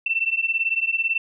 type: beating tone pair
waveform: sine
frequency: 2675 / 2693 Hz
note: E7 / E7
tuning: +25 / +36 cents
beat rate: 18 Hz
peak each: -23 dBFS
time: 0.06-1.18 s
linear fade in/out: 5 ms
effects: none